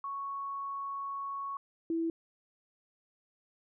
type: tone pair in turn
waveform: sine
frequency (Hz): 1108.7 / 329.6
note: C#6 / E4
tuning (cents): 0 / 0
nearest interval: octave + major sixth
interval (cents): 2100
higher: first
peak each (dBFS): -35 / -29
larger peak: second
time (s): 0.04-1.57 / 1.9-2.1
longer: first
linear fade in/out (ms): 2
effects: none